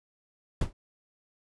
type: noise with exponential decay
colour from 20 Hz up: brown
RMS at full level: -20 dBFS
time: 0.61-0.73 s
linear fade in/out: 5 ms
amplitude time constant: 26 ms
effects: resampled to 24000 Hz